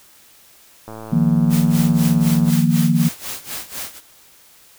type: click train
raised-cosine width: 1 ms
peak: -20 dBFS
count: 179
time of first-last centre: 0.88-2.498 s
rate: 110 Hz
type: chord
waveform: sine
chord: Eb suspended second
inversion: none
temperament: equal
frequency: 155.56 / 174.61 / 233.1 Hz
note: Eb3 / F3 / Bb3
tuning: 0 / 0 / 0 cents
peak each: -17 dBFS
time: 1.12-3.09 s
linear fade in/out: 10 ms
type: noise with tremolo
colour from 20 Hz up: white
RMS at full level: -27 dBFS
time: 1.49-4.01 s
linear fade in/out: 50 ms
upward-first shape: sine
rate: 4 Hz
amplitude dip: 85%
effects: white hiss -49 dBFS RMS until 4.78 s